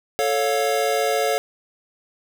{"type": "chord", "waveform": "square", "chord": "A augmented", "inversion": "none", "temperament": "equal with one note detuned", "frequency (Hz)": [440, 554.4, 706.6], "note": ["A4", "C#5", "E#5"], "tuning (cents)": [0, 0, 20], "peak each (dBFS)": -24, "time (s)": [0.19, 1.38], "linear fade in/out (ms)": 0, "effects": []}